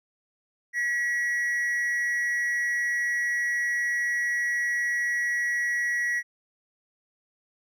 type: tone with amplitude modulation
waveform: triangle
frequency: 1926 Hz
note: B6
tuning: 44 cents flat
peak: -20 dBFS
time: 0.73-6.23 s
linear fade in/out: 50 ms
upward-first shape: sine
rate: 239 Hz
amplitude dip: 50%
effects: none